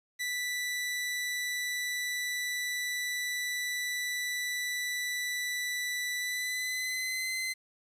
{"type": "tone with pitch glide", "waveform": "sawtooth", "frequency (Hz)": [1975, 2053], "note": ["B6", "C7"], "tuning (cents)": [0, -33], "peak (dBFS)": -28, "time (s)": [0.19, 7.54], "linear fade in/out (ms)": 20, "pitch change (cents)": 67, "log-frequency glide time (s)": [6.18, 7.32], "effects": ["resampled to 32000 Hz", "10-bit"]}